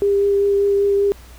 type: tone with vibrato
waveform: sine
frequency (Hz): 400.7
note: G4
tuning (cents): +38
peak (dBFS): -13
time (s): 0.02-1.12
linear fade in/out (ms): 0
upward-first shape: triangle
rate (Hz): 5.1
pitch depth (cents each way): 12
effects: added 60 Hz sine -40 dBFS peak until 1.38 s + pink hiss -46 dBFS RMS until 1.38 s